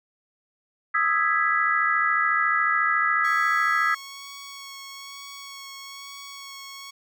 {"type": "chord", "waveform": "sine", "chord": "E major seventh", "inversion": "third", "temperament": "equal", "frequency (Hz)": [1244.5, 1318.5, 1661.2, 1975.5], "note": ["D#6", "E6", "G#6", "B6"], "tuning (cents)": [0, 0, 0, 0], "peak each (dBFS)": -25, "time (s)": [0.94, 3.95], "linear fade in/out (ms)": 10}
{"type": "tone with vibrato", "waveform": "10% pulse", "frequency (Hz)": 1108.7, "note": "C#6", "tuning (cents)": 0, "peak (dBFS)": -30, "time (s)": [3.24, 6.91], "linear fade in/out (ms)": 10, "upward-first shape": "sine", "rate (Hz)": 1.1, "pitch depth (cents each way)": 14}
{"effects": []}